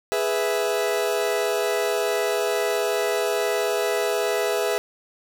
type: chord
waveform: 40% pulse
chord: E major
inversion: first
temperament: equal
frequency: 415.3 / 493.9 / 659.3 Hz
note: G#4 / B4 / E5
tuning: 0 / 0 / 0 cents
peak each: -24 / -26 / -25 dBFS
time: 0.12-4.78 s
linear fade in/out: 0 ms
effects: none